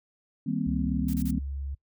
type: chord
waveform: sine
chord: C minor seventh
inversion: first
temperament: just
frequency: 156.98 / 196.22 / 235.5 / 261.6 Hz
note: Eb3 / G3 / Bb3 / C4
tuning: +16 / +2 / +18 / 0 cents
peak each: -32 / -31 / -31 / -31 dBFS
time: 0.46-1.39 s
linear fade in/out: 10 ms
type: tone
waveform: sine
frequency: 69.1 Hz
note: C#2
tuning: 5 cents flat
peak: -31 dBFS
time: 0.66-1.75 s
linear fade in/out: 10 ms
type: noise bursts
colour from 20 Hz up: blue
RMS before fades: -42 dBFS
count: 3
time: 1.08-1.31 s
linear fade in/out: 5 ms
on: 58 ms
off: 28 ms
effects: noise-tail reverb RT60 0.1 s tail -22 dB re dry